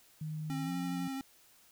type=tone with pitch glide; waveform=sine; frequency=154.9 to 175.89 Hz; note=D#3 to F3; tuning=-7 to +13 cents; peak=-36 dBFS; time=0.21-1.08 s; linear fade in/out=5 ms; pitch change=+220 cents; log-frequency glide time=0.62-0.71 s
type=tone with vibrato; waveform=square; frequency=268.2 Hz; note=C4; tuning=43 cents sharp; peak=-37 dBFS; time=0.5-1.21 s; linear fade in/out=0 ms; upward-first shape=sine; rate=12 Hz; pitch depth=15 cents each way
effects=white hiss -63 dBFS RMS until 1.71 s